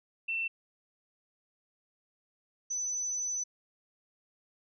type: tone pair in turn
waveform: sine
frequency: 2687 / 6004 Hz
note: E7 / F#8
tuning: +33 / +24 cents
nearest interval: octave + major second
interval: 1391 cents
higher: second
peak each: -30 / -31 dBFS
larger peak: first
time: 0.28-0.48 / 2.7-3.44 s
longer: second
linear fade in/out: 10 ms
effects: none